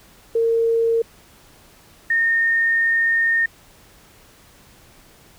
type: tone pair in turn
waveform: sine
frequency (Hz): 458.1 / 1832.4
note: A#4 / A#6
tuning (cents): -30 / -30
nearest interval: 2 octaves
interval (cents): 2400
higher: second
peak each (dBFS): -15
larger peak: neither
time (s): 0.35-1.02 / 2.1-3.46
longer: second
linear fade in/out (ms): 5
effects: pink hiss -50 dBFS RMS until 5.38 s